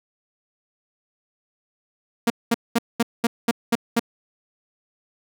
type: tone bursts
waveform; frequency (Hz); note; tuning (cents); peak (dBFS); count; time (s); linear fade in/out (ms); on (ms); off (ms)
sawtooth; 233.1; A#3; 0; -12; 8; 2.27-3.996; 5; 32; 210
effects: none